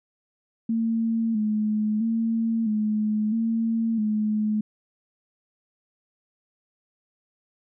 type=tone with vibrato; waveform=sine; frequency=220 Hz; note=A3; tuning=in tune; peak=-21 dBFS; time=0.69-4.61 s; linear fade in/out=5 ms; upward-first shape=square; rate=0.76 Hz; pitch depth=53 cents each way; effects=none